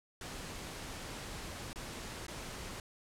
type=noise with dropouts; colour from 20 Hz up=pink; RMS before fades=-44 dBFS; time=0.21-2.8 s; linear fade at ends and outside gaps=2 ms; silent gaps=1.731-1.758 / 2.267-2.281 s; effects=low-pass 10000 Hz 12 dB/octave